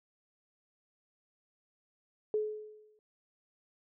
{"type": "tone with exponential decay", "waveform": "sine", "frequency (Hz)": 427.1, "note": "G#4", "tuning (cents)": 48, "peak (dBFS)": -26, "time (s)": [2.34, 2.99], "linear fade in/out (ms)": 1, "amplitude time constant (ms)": 140, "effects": []}